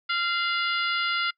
harmonic tone with a mistuned harmonic, 691 Hz, F5, 19 cents flat, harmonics 2 / 3 / 4 / 5 / 6 / 7, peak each -26 / -30 / -32 / -34 / -36 / -37 dBFS, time 0.09-1.31 s, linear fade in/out 10 ms, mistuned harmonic 4, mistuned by +52 cents, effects noise-tail reverb RT60 0.1 s tail -25 dB re dry

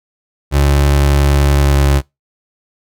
30% pulse tone with pitch glide, 70.8 to 69.66 Hz, C#2 to C#2, +37 to +9 cents, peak -6 dBFS, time 0.51-2.02 s, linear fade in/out 50 ms, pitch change -28 cents, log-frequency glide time 1.42-1.79 s, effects noise-tail reverb RT60 0.2 s tail -24 dB re dry

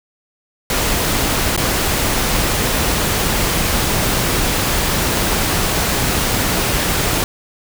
pink noise with dropouts, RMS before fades -17 dBFS, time 0.7-7.24 s, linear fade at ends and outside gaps 1 ms, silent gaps 1.564-1.576 s, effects none

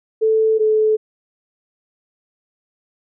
sine tone pair in turn, 440 / 432.9 Hz, A4 / A4, 0 / -28 cents, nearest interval unison, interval 28 cents, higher first, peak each -12 dBFS, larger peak neither, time 0.21-0.59 / 0.59-0.97 s, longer neither, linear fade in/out 20 ms, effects none

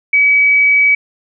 sine tone, 2278 Hz, C#7, 47 cents sharp, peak -7 dBFS, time 0.13-0.95 s, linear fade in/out 5 ms, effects none

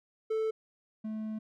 triangle tone pair in turn, 440 / 217.2 Hz, A4 / A3, 0 / -22 cents, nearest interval octave, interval 1222 cents, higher first, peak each -26 / -32 dBFS, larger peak first, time 0.3-0.51 / 1.04-1.39 s, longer second, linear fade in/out 10 ms, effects none

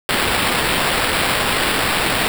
blue noise with sample-and-hold, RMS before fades -18 dBFS, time 0.09-2.28 s, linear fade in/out 0 ms, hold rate 6300 Hz, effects none

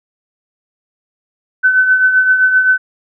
sine tone with tremolo, 1515 Hz, F#6, 40 cents sharp, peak -5 dBFS, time 1.63-2.78 s, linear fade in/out 20 ms, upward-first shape triangle, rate 7.7 Hz, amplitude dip 60%, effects none

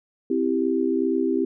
sine chord, C major, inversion none, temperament equal, 261.6 / 329.6 / 392 Hz, C4 / E4 / G4, 0 / 0 / 0 cents, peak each -24 dBFS, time 0.3-1.45 s, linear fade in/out 5 ms, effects none

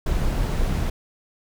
brown noise, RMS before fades -22 dBFS, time 0.06-0.9 s, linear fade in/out 5 ms, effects none

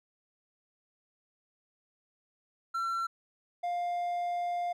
triangle tone pair in turn, 1354 / 702.5 Hz, E6 / F5, +46 / +10 cents, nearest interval major seventh, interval 1136 cents, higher first, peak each -28 dBFS, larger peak neither, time 2.74-3.07 / 3.63-4.73 s, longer second, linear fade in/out 10 ms, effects none

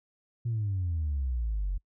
sine exponential sweep, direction down, 120.4 to 44 Hz, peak -26 dBFS, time 0.45-1.78 s, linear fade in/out 10 ms, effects noise-tail reverb RT60 0.1 s tail -26 dB re dry + tanh soft clip ceiling -24 dBFS

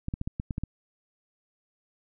clicks, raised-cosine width 5 ms, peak -18 dBFS, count 8, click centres 0.084 / 0.139 / 0.214 / 0.275 / 0.399 / 0.508 / 0.581 / 0.636 s, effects none

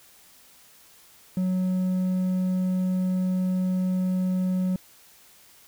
sine tone with hard clipping, 184.6 Hz, F#3, 4 cents flat, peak -23 dBFS, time 1.37-4.76 s, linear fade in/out 2 ms, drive 3 dB, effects white hiss -54 dBFS RMS until 5.67 s

